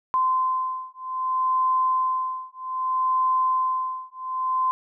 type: beating tone pair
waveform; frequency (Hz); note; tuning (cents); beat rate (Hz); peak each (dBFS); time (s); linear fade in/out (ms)
sine; 1033 / 1033.63; C6 / C6; -22 / -21; 0.63; -24; 0.14-4.71; 0
effects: none